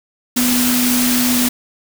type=tone in noise; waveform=sine; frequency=246.9 Hz; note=B3; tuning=in tune; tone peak=-15 dBFS; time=0.36-1.49 s; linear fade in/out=10 ms; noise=white; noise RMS=-18 dBFS; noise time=0.36-1.49 s; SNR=0 dB; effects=none